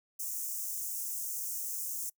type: high-pass noise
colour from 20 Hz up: white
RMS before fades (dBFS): -37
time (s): 0.19-2.1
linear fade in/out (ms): 10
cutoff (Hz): 6000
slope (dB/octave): 48
effects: noise-tail reverb RT60 0.1 s tail -24 dB re dry